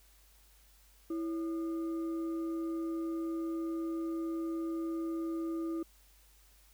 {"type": "tone with frequency modulation", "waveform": "sine", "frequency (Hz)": 329.3, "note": "E4", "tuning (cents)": -2, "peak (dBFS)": -33, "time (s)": [1.1, 5.83], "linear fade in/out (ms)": 5, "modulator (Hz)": 886, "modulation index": 0.27, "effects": ["added 50 Hz sine -62 dBFS peak until 6.73 s", "white hiss -65 dBFS RMS until 6.73 s"]}